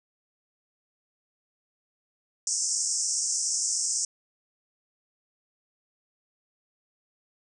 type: band-pass noise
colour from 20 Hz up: pink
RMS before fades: -28 dBFS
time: 2.47-4.05 s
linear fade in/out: 2 ms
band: 5300 to 8700 Hz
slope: 96 dB/octave
effects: none

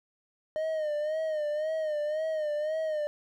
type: tone with vibrato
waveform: triangle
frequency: 615 Hz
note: D#5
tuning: 20 cents flat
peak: -26 dBFS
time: 0.56-3.07 s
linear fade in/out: 0 ms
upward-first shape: sine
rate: 1.9 Hz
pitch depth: 66 cents each way
effects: none

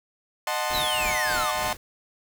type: chord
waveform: sawtooth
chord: D# diminished seventh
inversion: none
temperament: equal with one note detuned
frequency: 615.8 / 740 / 880 / 1046.5 Hz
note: D#5 / F#5 / A5 / C6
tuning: -18 / 0 / 0 / 0 cents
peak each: -27 dBFS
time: 0.47-1.73 s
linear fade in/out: 2 ms
type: noise with tremolo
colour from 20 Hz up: pink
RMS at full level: -34 dBFS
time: 0.7-1.77 s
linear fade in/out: 2 ms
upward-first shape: sine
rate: 3.4 Hz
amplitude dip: 85%
type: exponential sweep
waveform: square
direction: down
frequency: 4200 to 1108.7 Hz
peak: -27 dBFS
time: 0.73-1.52 s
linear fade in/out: 20 ms
effects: none

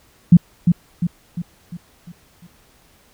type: tone with echo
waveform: sine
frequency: 172.6 Hz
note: F3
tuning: 20 cents flat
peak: -3 dBFS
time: 0.32-0.37 s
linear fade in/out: 5 ms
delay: 350 ms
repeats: 6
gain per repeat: -6 dB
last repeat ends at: 2.47 s
effects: pink hiss -54 dBFS RMS until 3.13 s

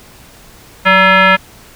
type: tone with frequency modulation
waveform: sine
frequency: 185 Hz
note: F#3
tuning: in tune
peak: -5 dBFS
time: 0.85-1.37 s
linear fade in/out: 20 ms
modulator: 760 Hz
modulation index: 3
effects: pink hiss -40 dBFS RMS until 1.75 s

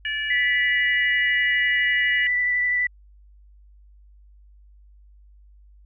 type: harmonic tone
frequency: 580 Hz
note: D5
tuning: 22 cents flat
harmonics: 3 / 4 / 5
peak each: -26 / -33 / -29 dBFS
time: 0.05-2.27 s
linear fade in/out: 2 ms
type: tone with vibrato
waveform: sine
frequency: 1975.5 Hz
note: B6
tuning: in tune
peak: -19 dBFS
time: 0.3-2.87 s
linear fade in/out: 5 ms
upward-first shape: triangle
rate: 12 Hz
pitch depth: 14 cents each way
effects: added 50 Hz sine -48 dBFS peak until 5.85 s

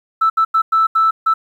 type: tone bursts at uneven times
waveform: sine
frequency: 1318.5 Hz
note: E6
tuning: in tune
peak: -9 dBFS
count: 6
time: 0.21-0.3 / 0.37-0.45 / 0.54-0.62 / 0.72-0.87 / 0.95-1.11 / 1.26-1.34 s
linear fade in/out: 10 ms
effects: tanh soft clip ceiling -6 dBFS + 8-bit

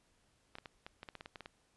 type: clicks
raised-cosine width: 0.3 ms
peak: -30 dBFS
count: 12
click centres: 0.554 / 0.585 / 0.658 / 0.865 / 1.031 / 1.088 / 1.153 / 1.209 / 1.259 / 1.358 / 1.407 / 1.459 s
effects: pink hiss -73 dBFS RMS until 1.76 s + resampled to 24000 Hz

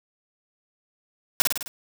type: noise with echo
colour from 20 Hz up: white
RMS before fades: -17 dBFS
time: 1.4-1.42 s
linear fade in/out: 0 ms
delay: 52 ms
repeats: 5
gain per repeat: -4 dB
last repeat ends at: 1.68 s
effects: none

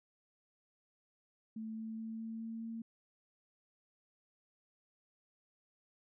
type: tone with pitch steps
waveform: sine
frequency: 220.7 / 222 / 223.3 / 224.6 / 225.9 / 227.2 Hz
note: A3 / A3 / A3 / A3 / A3 / A#3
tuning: +5 / +16 / +26 / +36 / +46 / -44 cents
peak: -40 dBFS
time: 1.56-2.82 s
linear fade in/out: 5 ms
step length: 210 ms
effects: none

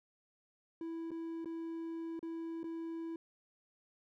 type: tone with dropouts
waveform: triangle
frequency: 329.6 Hz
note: E4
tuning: in tune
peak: -37 dBFS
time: 0.81-3.16 s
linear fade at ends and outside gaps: 2 ms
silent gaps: 1.107-1.115 / 1.446-1.457 / 2.193-2.228 / 2.632-2.641 s
effects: none

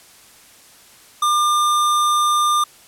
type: tone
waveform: square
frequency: 1200 Hz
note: D6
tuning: 37 cents sharp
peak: -15 dBFS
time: 1.22-2.64 s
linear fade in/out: 5 ms
effects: white hiss -47 dBFS RMS until 2.87 s + low-pass 12000 Hz 12 dB/octave

